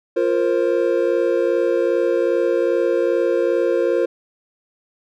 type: chord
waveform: triangle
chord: F suspended fourth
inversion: none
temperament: equal with one note detuned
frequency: 349.2 / 466.2 / 528.7 Hz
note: F4 / Bb4 / C5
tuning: 0 / 0 / +18 cents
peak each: -18 dBFS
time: 0.16-4.06 s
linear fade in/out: 10 ms
effects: none